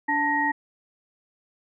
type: tone cluster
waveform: sine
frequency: 290.9 / 886 / 1883 Hz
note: D4 / A5 / A#6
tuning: -16 / +12 / +17 cents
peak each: -29 / -24 / -24 dBFS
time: 0.08-0.52 s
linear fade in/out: 10 ms
effects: none